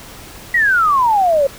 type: exponential sweep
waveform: sine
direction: down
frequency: 1969 to 536 Hz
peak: -10 dBFS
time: 0.54-1.47 s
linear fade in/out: 5 ms
effects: pink hiss -36 dBFS RMS until 1.58 s